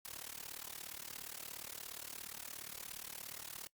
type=noise with amplitude modulation; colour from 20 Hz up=white; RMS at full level=-44 dBFS; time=0.05-3.67 s; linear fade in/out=0 ms; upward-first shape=sine; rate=37.1 Hz; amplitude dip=90%; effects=noise-tail reverb RT60 0.1 s tail -23 dB re dry + Opus 48 kbps